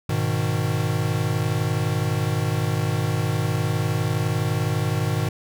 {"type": "chord", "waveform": "square", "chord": "G# minor", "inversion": "none", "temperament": "equal", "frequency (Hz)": [103.83, 123.47, 155.56], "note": ["G#2", "B2", "D#3"], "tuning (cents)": [0, 0, 0], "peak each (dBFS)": -26, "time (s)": [0.09, 5.29], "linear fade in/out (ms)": 5, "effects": []}